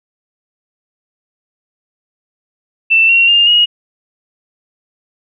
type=tone with pitch steps; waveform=sine; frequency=2670 / 2739 / 2809 / 2882 Hz; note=E7 / F7 / F7 / F#7; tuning=+22 / -34 / +9 / -46 cents; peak=-6 dBFS; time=2.9-3.66 s; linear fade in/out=20 ms; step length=190 ms; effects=none